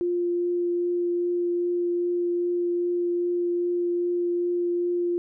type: tone with vibrato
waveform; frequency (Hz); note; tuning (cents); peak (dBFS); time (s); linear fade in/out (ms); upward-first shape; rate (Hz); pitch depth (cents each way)
sine; 350; F4; +4; -22; 0.01-5.18; 0; triangle; 2.5; 9
effects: none